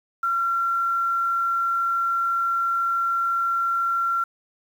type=tone; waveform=sine; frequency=1367 Hz; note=F6; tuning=37 cents flat; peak=-20 dBFS; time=0.23-4.24 s; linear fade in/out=5 ms; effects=8-bit